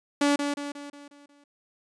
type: tone with echo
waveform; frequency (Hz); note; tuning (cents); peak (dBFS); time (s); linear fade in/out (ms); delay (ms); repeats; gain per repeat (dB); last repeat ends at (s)
sawtooth; 287.1; D4; -39; -16; 0.21-0.36; 5; 180; 6; -6; 1.44
effects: resampled to 22050 Hz